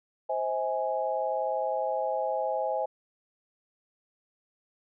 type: chord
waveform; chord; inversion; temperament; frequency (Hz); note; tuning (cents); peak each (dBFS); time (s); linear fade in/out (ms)
sine; C augmented; none; equal with one note detuned; 523.3 / 642.7 / 830.6; C5 / E5 / G#5; 0 / -44 / 0; -31; 0.29-2.86; 10
effects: none